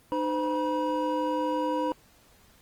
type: tone cluster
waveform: triangle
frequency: 304.5 / 512 / 965 Hz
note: D#4 / C5 / B5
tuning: -37 / -38 / -40 cents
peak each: -28 dBFS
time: 0.12-1.92 s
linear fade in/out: 0 ms
effects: pink hiss -59 dBFS RMS until 2.61 s + Opus 24 kbps